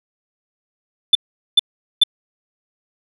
sine tone bursts, 3520 Hz, A7, in tune, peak -4 dBFS, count 3, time 1.13-2.036 s, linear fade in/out 5 ms, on 22 ms, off 420 ms, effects tanh soft clip ceiling -5 dBFS

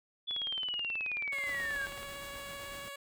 sine linear sweep, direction down, 3462 to 1568 Hz, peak -33 dBFS, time 0.27-1.87 s, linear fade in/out 20 ms
click train, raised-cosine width 0.3 ms, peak -29 dBFS, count 33, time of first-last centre 0.31-2.03 s, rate 18.6 Hz
10% pulse tone with vibrato, 561 Hz, C#5, 21 cents sharp, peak -34 dBFS, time 1.32-2.96 s, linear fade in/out 5 ms, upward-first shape sine, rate 18 Hz, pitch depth 14 cents each way
pink noise with tremolo, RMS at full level -49 dBFS, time 1.46-2.89 s, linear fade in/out 10 ms, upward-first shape sine, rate 7.9 Hz, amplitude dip 35%
effects none

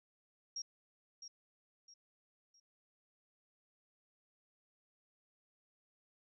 sine tone with echo, 5600 Hz, F8, 4 cents sharp, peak -39 dBFS, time 0.56-0.62 s, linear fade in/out 5 ms, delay 660 ms, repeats 3, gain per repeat -9 dB, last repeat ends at 2.6 s, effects none

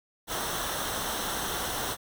pink noise with comb filter, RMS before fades -32 dBFS, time 0.27-1.97 s, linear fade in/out 50 ms, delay 0.42 ms, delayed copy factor -0.6, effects none

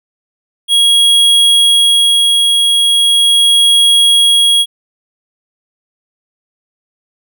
square tone with tremolo, 3300 Hz, G#7, 12 cents flat, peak -6 dBFS, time 0.68-4.66 s, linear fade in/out 50 ms, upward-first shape sine, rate 0.39 Hz, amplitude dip 25%, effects none

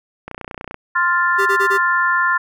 click train, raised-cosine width 0.5 ms, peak -15 dBFS, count 15, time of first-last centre 0.28-0.744 s, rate 30.2 Hz
sine chord, F major, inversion second, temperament equal, 1046.5 / 1396.9 / 1760 Hz, C6 / F6 / A6, 0 / 0 / 0 cents, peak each -18 dBFS, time 0.95-2.38 s, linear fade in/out 10 ms
square tone bursts, 394.1 Hz, G4, 9 cents sharp, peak -19 dBFS, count 4, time 1.38-1.781 s, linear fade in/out 20 ms, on 83 ms, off 23 ms
effects none

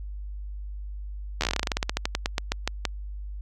slowing click train, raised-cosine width 0.2 ms, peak -7 dBFS, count 24, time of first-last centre 1.41-2.852 s, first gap 12 ms, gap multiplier 1.13, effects added 50 Hz sine -33 dBFS peak until 3.41 s

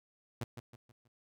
sawtooth tone with echo, 119.4 Hz, A#2, 42 cents sharp, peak -31 dBFS, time 0.41-0.44 s, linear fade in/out 5 ms, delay 160 ms, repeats 4, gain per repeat -8 dB, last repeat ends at 1.08 s, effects none

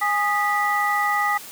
sine tone cluster, 824 / 1235 / 1960 Hz, G#5 / D#6 / B6, -14 / -13 / -14 cents, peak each -23 dBFS, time 0.01-1.38 s, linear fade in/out 10 ms, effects white hiss -39 dBFS RMS until 1.51 s + high-pass 100 Hz 12 dB/octave

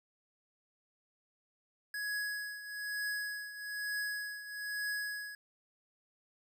square tone with tremolo, 1673 Hz, G#6, 12 cents sharp, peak -34 dBFS, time 1.94-5.35 s, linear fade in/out 2 ms, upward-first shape triangle, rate 1.1 Hz, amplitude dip 75%, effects none

